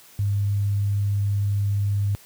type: tone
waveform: sine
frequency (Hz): 101.1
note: G#2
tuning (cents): -46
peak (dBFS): -19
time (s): 0.19-2.15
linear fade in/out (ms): 0
effects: white hiss -50 dBFS RMS until 2.25 s + high-pass 60 Hz 12 dB/octave